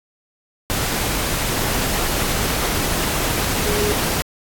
sine tone in noise, 416.3 Hz, G#4, 4 cents sharp, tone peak -21 dBFS, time 3.66-3.92 s, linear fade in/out 0 ms, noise pink, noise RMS -21 dBFS, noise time 0.7-4.22 s, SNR -3 dB, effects AAC 64 kbps

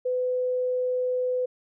sine tone, 503 Hz, B4, 32 cents sharp, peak -23 dBFS, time 0.05-1.46 s, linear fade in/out 10 ms, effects none

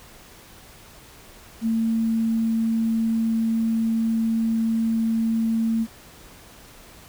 sine tone with quantisation, 225.6 Hz, A3, 44 cents sharp, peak -19 dBFS, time 1.61-5.87 s, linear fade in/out 50 ms, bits 8, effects pink hiss -47 dBFS RMS until 7.08 s

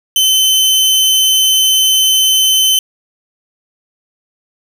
sawtooth tone, 3062 Hz, G7, 41 cents flat, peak -5 dBFS, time 0.16-2.79 s, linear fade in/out 2 ms, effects none

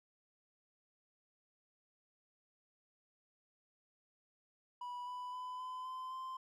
triangle tone with pitch steps, 981 / 992.4 / 1003.9 / 1015.6 / 1027.4 / 1039.3 Hz, B5 / B5 / B5 / B5 / C6 / C6, -12 / +8 / +28 / +48 / -32 / -12 cents, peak -40 dBFS, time 4.81-6.37 s, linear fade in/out 5 ms, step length 260 ms, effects none

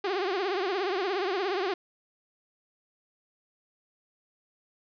sawtooth tone with vibrato, 380 Hz, F#4, 46 cents sharp, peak -23 dBFS, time 0.04-1.74 s, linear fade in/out 5 ms, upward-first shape triangle, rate 17 Hz, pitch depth 170 cents each way, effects resampled to 11025 Hz + 9-bit

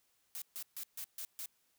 blue noise bursts, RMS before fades -43 dBFS, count 6, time 0.35-1.458 s, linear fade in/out 0 ms, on 68 ms, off 140 ms, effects white hiss -75 dBFS RMS until 1.78 s

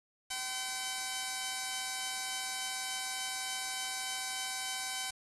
5% pulse tone pair together, 767 / 1023.8 Hz, G5 / C6, -38 / -38 cents, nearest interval perfect fourth, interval 500 cents, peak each -25 / -30 dBFS, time 0.3-5.11 s, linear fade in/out 10 ms, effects resampled to 24000 Hz + 8-bit

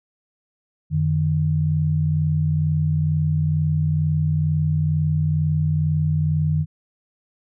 sine tone pair together, 91.13 / 153.3 Hz, F#2 / D#3, -26 / -25 cents, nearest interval major sixth, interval 901 cents, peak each -23 / -18 dBFS, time 0.9-6.66 s, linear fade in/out 50 ms, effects none

